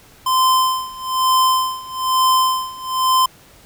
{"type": "tone with tremolo", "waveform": "square", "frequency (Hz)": 1034, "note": "C6", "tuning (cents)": -21, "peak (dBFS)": -12, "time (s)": [0.26, 3.26], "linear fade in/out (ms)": 5, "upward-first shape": "sine", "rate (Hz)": 1.1, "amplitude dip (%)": 90, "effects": ["pink hiss -47 dBFS RMS until 3.65 s"]}